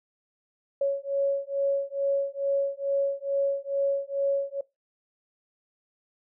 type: beating tone pair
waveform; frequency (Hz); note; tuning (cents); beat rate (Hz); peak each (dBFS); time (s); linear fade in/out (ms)
sine; 554.4 / 556.7; C#5 / C#5; 0 / +7; 2.3; -27; 0.81-4.61; 5
effects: noise-tail reverb RT60 0.2 s tail -20 dB re dry